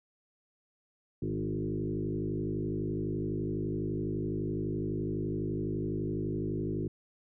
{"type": "tone with frequency modulation", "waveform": "sine", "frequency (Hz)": 238.3, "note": "A#3", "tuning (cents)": 38, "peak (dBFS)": -30, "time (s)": [1.22, 6.88], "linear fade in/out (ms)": 5, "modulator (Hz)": 51.9, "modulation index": 3, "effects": []}